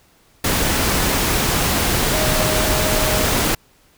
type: tone in noise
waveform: sine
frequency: 622.3 Hz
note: D#5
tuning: in tune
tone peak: -23 dBFS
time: 2.13-3.25 s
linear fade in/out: 5 ms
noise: pink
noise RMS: -18 dBFS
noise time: 0.44-3.55 s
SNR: -8 dB
effects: pink hiss -55 dBFS RMS until 3.97 s